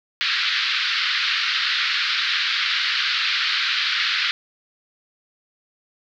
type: band-pass noise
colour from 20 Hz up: white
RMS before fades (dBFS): -22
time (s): 0.21-4.31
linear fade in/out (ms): 0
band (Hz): 1300 to 4500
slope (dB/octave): 48
effects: none